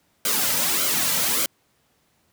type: noise with flanger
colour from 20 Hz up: white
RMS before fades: -22 dBFS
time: 0.25-1.46 s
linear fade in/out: 2 ms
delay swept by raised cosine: 1.1 to 2.8 ms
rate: 1.7 Hz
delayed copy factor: -0.7
effects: pink hiss -65 dBFS RMS until 2.32 s + high-pass 80 Hz 12 dB/octave